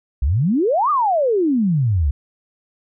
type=exponential two-way sweep; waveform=sine; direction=up then down; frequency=58.1 to 1249 to 65.1 Hz; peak=-14 dBFS; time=0.22-2.11 s; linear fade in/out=5 ms; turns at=0.9 s; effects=none